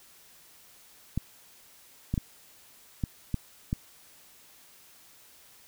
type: clicks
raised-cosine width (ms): 5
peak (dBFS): -15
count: 6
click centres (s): 1.176 / 2.14 / 2.178 / 3.038 / 3.343 / 3.729
effects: white hiss -56 dBFS RMS until 5.67 s